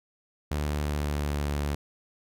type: tone with pitch glide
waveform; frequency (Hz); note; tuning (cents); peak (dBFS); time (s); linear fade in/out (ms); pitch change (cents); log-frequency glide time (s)
sawtooth; 74.1 to 72.45; D2 to D2; +16 to -23; -23; 0.51-1.75; 5; -39; 0.77-1.53
effects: none